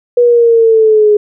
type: linear sweep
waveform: sine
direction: down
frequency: 487 to 415.3 Hz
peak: -4 dBFS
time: 0.17-1.17 s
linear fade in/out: 5 ms
effects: none